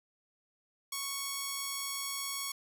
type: tone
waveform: 5% pulse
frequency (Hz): 1108.7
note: C#6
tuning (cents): 0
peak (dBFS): -23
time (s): 0.92-2.52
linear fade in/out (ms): 5
effects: none